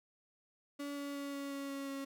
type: tone with pitch steps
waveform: 35% pulse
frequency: 285.2 / 283.4 / 281.6 / 279.8 / 278 / 276.3 / 274.5 Hz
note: C#4 / C#4 / C#4 / C#4 / C#4 / C#4 / C#4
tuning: +49 / +38 / +27 / +16 / +5 / -6 / -17 cents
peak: -38 dBFS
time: 0.79-2.05 s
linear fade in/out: 10 ms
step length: 180 ms
effects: none